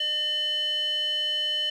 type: tone with band-pass filter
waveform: square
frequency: 604 Hz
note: D5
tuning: 48 cents sharp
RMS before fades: -27 dBFS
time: 0-1.7 s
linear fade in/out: 5 ms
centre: 2900 Hz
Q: 9.3
effects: none